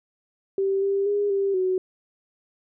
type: tone with pitch steps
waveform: sine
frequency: 389.6 / 395.1 / 408.5 / 394.3 / 371.7 Hz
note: G4 / G4 / G#4 / G4 / F#4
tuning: -11 / +14 / -29 / +10 / +8 cents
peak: -20 dBFS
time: 0.58-1.78 s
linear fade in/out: 2 ms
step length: 240 ms
effects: none